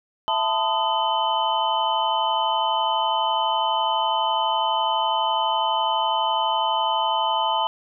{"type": "tone cluster", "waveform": "sine", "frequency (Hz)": [662, 884, 1016, 1246, 3044], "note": ["E5", "A5", "B5", "D#6", "F#7"], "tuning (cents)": [7, 8, 49, 2, 48], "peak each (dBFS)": [-29, -22, -26, -31, -27], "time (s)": [0.28, 7.67], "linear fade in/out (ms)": 0, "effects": []}